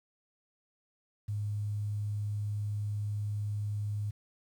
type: tone with quantisation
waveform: sine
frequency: 103.9 Hz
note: G#2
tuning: 1 cent sharp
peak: -31 dBFS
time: 1.28-4.11 s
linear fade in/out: 10 ms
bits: 10
effects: none